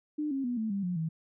sine tone with pitch steps, 300.7 / 271 / 244.2 / 220.1 / 198.39 / 178.8 / 161.14 Hz, D4 / C#4 / B3 / A3 / G3 / F3 / E3, +41 / -39 / -19 / +1 / +21 / +41 / -39 cents, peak -29 dBFS, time 0.18-1.09 s, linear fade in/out 10 ms, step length 130 ms, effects none

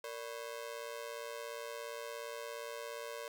sawtooth ring-modulated tone, 523.3 Hz, C5, in tune, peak -35 dBFS, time 0.04-3.28 s, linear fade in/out 2 ms, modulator 58.6 Hz, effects none

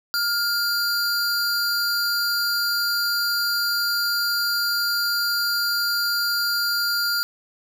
square tone pair together, 1407 / 4733 Hz, F6 / D8, +12 / +13 cents, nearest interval octave + major sixth, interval 2101 cents, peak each -24 dBFS, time 0.14-7.23 s, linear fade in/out 0 ms, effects 10-bit

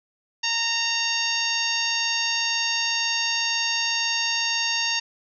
harmonic tone, 922 Hz, A#5, 19 cents flat, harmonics 1 / 2 / 3 / 4 / 5 / 6 / 7, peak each -33 / -30 / -27 / -31 / -28 / -30 / -32 dBFS, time 0.43-5 s, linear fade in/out 10 ms, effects none

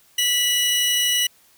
sawtooth tone pair together, 1965.4 / 2932 Hz, B6 / F#7, -9 / -16 cents, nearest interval perfect fifth, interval 693 cents, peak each -23 / -15 dBFS, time 0.18-1.27 s, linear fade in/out 5 ms, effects white hiss -56 dBFS RMS until 1.57 s

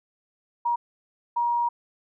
sine tone bursts at uneven times, 950 Hz, A#5, 33 cents sharp, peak -21 dBFS, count 2, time 0.65-0.76 / 1.36-1.69 s, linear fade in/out 10 ms, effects none

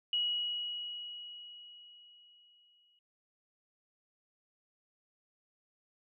sine tone with exponential decay, 2911 Hz, F#7, 29 cents flat, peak -28 dBFS, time 0.13-2.99 s, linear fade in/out 2 ms, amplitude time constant 620 ms, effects none

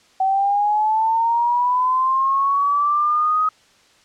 sine linear sweep, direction up, 759 to 1264 Hz, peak -15 dBFS, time 0.2-3.49 s, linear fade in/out 5 ms, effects white hiss -54 dBFS RMS until 4.04 s + low-pass 6000 Hz 12 dB/octave

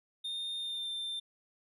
triangle tone with pitch glide, 3646 to 3581 Hz, A#7 to A7, -39 to +30 cents, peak -34 dBFS, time 0.24-1.2 s, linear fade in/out 10 ms, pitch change -31 cents, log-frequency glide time 0.58-0.9 s, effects none

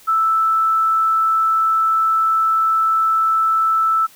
sine tone, 1318.5 Hz, E6, in tune, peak -13 dBFS, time 0.07-4.07 s, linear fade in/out 20 ms, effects white hiss -47 dBFS RMS until 4.15 s

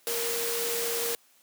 sine tone in noise, 467.3 Hz, A#4, 4 cents sharp, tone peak -32 dBFS, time 0.07-1.15 s, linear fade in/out 0 ms, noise white, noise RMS -31 dBFS, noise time 0.07-1.15 s, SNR -4 dB, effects white hiss -62 dBFS RMS until 1.42 s + high-pass 200 Hz 12 dB/octave

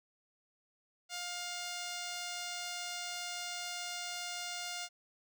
5% pulse tone with notch filter, 707 Hz, F5, 21 cents sharp, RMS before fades -41 dBFS, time 1.09-4.89 s, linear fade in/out 50 ms, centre 11000 Hz, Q 1.2, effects none

